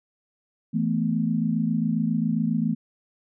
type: chord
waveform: sine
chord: E suspended fourth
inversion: none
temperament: just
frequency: 164.81 / 219.8 / 247.2 Hz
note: E3 / A3 / B3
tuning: 0 / -2 / +2 cents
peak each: -26 / -24 / -27 dBFS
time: 0.73-2.75 s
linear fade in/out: 20 ms
effects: none